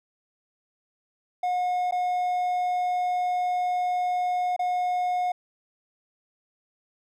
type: tone with dropouts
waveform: triangle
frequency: 722 Hz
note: F#5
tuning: 43 cents flat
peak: -21 dBFS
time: 1.43-5.32 s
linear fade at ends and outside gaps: 5 ms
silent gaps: 1.911-1.922 / 4.564-4.592 s
effects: none